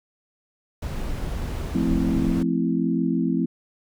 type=noise; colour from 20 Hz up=brown; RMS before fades=-28 dBFS; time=0.82-2.43 s; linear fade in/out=5 ms
type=chord; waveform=sine; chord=F major seventh; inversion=none; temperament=equal; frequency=174.61 / 220 / 261.6 / 329.6 Hz; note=F3 / A3 / C4 / E4; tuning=0 / 0 / 0 / 0 cents; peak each=-25 / -26 / -24 / -27 dBFS; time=1.74-3.46 s; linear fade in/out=10 ms
effects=none